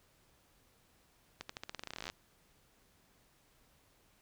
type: accelerating click train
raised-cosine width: 0.2 ms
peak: -24 dBFS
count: 21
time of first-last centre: 1.41-2.099 s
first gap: 84 ms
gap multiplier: 0.89
effects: pink hiss -69 dBFS RMS until 4.21 s